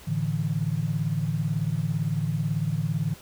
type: chord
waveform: sine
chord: A suspended fourth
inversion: none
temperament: equal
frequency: 110 / 146.83 / 164.81 Hz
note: A2 / D3 / E3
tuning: 0 / 0 / 0 cents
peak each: -30 / -27 / -28 dBFS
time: 0.07-3.14 s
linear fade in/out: 10 ms
effects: pink hiss -48 dBFS RMS until 3.21 s